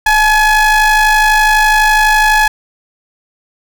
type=ring-modulated tone; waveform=square; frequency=418 Hz; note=G#4; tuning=11 cents sharp; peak=-5 dBFS; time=0.06-2.48 s; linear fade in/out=5 ms; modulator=1280 Hz; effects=none